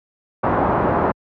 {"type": "low-pass noise", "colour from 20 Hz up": "white", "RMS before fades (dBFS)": -18, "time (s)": [0.43, 1.12], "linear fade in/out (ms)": 10, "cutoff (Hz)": 1100, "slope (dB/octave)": 24, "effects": ["high-pass 60 Hz 12 dB/octave"]}